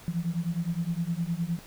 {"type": "beating tone pair", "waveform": "sine", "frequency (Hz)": [164.81, 174.51], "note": ["E3", "F3"], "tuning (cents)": [0, -1], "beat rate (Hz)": 9.7, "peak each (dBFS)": -30, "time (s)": [0.08, 1.59], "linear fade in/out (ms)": 0, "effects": ["pink hiss -50 dBFS RMS until 1.66 s"]}